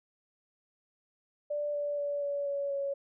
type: tone with pitch steps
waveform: sine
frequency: 587.3 / 581.2 / 575.2 / 569.3 / 563.4 / 557.5 Hz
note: D5 / D5 / D5 / C#5 / C#5 / C#5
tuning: 0 / -18 / -36 / +46 / +28 / +10 cents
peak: -30 dBFS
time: 1.5-2.94 s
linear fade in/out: 10 ms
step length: 240 ms
effects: none